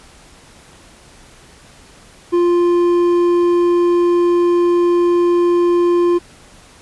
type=tone with hard clipping; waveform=triangle; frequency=348.6 Hz; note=F4; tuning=3 cents flat; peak=-12 dBFS; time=2.32-6.19 s; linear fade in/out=20 ms; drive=9 dB; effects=pink hiss -44 dBFS RMS until 6.81 s + resampled to 24000 Hz